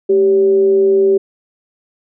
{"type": "tone with frequency modulation", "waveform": "sine", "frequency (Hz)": 389.9, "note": "G4", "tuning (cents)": -9, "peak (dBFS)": -8, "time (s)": [0.09, 1.18], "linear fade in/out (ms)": 10, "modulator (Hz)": 175, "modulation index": 0.26, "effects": []}